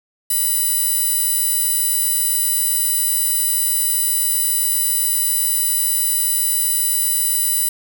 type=tone with high-pass filter; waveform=15% pulse; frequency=987.8 Hz; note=B5; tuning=in tune; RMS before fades=-18 dBFS; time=0.3-7.69 s; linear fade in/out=5 ms; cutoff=11000 Hz; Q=0.99; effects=none